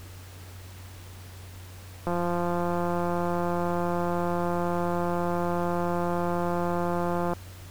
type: click train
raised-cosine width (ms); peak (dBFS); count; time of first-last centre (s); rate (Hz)
1; -15; 917; 2.07-7.334; 174
effects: added 92 Hz sine -42 dBFS peak until 7.7 s + pink hiss -49 dBFS RMS until 7.7 s